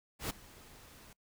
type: noise with ADSR envelope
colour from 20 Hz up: pink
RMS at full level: -35 dBFS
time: 0.19-1.13 s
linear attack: 110 ms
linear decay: 12 ms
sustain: -21 dB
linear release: 3 ms
effects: noise-tail reverb RT60 0.1 s tail -24 dB re dry